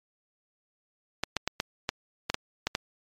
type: clicks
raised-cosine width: 0.2 ms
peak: -9 dBFS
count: 9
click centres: 1.236 / 1.367 / 1.476 / 1.601 / 1.891 / 2.3 / 2.344 / 2.67 / 2.751 s
effects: MP3 96 kbps